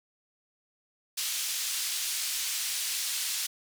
pink band-pass noise, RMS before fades -32 dBFS, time 1.17-3.47 s, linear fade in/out 10 ms, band 3600 to 13000 Hz, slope 12 dB/octave, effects none

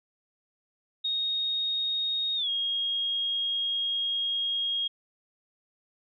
sine tone with pitch glide, 3729 to 3265 Hz, A#7 to G#7, 0 to -30 cents, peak -26 dBFS, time 1.04-4.88 s, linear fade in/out 10 ms, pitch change -230 cents, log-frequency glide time 2.36-2.49 s, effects none

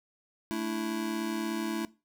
square chord, A suspended fourth, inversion none, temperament just, 220 / 293.3 / 330 Hz, A3 / D4 / E4, 0 / -2 / +2 cents, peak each -36 / -39 / -34 dBFS, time 0.51-1.85 s, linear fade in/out 0 ms, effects noise-tail reverb RT60 0.3 s tail -20 dB re dry

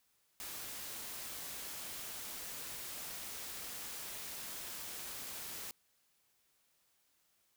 white noise, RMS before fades -45 dBFS, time 0.4-5.71 s, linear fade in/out 0 ms, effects white hiss -75 dBFS RMS until 7.56 s

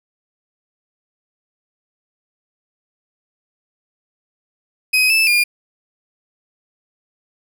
35% pulse tone with pitch steps, 2520 / 2630 / 2416 Hz, D#7 / E7 / D7, +21 / -5 / +48 cents, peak -10 dBFS, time 4.93-5.44 s, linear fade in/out 10 ms, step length 170 ms, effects none

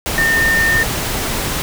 sine tone in noise, 1815 Hz, A#6, 47 cents flat, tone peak -12 dBFS, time 0.18-0.83 s, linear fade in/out 0 ms, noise pink, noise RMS -20 dBFS, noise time 0.06-1.62 s, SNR +5 dB, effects none

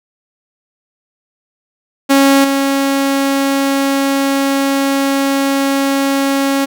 sawtooth tone with level steps, 274.9 Hz, C#4, 14 cents flat, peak -3 / -8 dBFS, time 2.09-6.66 s, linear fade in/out 20 ms, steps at 2.44 s, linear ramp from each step 5 ms, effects none

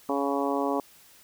harmonic tone, 140 Hz, C#3, 18 cents sharp, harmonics 2 / 3 / 4 / 5 / 6 / 7 / 8, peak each -29 / -31 / -32 / -33 / -34 / -34 / -35 dBFS, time 0.09-0.8 s, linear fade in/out 2 ms, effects white hiss -55 dBFS RMS until 1.23 s

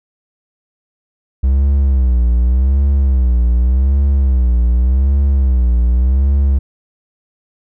triangle tone with vibrato, 64.3 Hz, C2, 30 cents flat, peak -7 dBFS, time 1.43-6.59 s, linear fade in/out 10 ms, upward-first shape sine, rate 0.86 Hz, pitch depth 140 cents each way, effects none

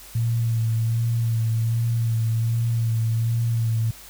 sine tone with vibrato, 114.6 Hz, A#2, 29 cents flat, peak -19 dBFS, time 0.15-3.91 s, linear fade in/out 5 ms, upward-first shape sine, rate 1.3 Hz, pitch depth 29 cents each way, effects added 50 Hz sine -50 dBFS peak until 4.09 s + white hiss -44 dBFS RMS until 4.09 s

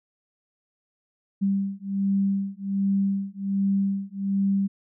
sine beating tone pair, 196 / 197.3 Hz, G3 / G3, 0 / +11 cents, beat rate 1.3 Hz, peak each -25 dBFS, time 1.41-4.68 s, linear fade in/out 20 ms, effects none

